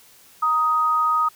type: tone pair together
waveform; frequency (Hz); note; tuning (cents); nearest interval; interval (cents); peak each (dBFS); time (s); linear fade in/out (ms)
sine; 937.2 / 1251; A#5 / D#6; +9 / +9; perfect fourth; 500; -26 / -17; 0.42-1.29; 10
effects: white hiss -51 dBFS RMS until 1.35 s